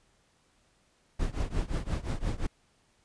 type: noise with tremolo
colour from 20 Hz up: brown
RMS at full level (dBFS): -27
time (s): 1.19-2.47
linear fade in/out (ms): 10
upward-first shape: triangle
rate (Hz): 5.7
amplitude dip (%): 95
effects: pink hiss -68 dBFS RMS until 3.04 s + resampled to 22050 Hz